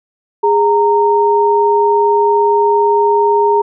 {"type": "tone pair together", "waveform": "sine", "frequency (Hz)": [411.5, 924.4], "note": ["G#4", "A#5"], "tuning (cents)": [-16, -15], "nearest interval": "octave + major second", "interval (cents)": 1401, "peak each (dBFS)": -11, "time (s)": [0.43, 3.62], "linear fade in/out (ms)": 10, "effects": []}